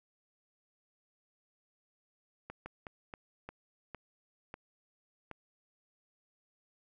slowing click train, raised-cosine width 0.5 ms, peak -28 dBFS, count 8, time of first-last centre 2.5-5.313 s, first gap 160 ms, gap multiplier 1.3, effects none

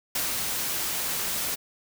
white noise with ADSR envelope, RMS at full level -27 dBFS, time 0.15-1.56 s, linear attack 5 ms, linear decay 140 ms, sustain -2 dB, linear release 21 ms, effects none

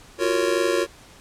square chord, Gb major seventh, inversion third, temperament just, 346.9 / 370 / 462.5 / 555 Hz, F4 / Gb4 / Bb4 / Db5, -12 / 0 / -14 / +2 cents, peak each -25 / -26 / -26 / -26 dBFS, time 0.18-0.87 s, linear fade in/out 50 ms, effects pink hiss -48 dBFS RMS until 1.2 s + low-pass 10000 Hz 12 dB/octave

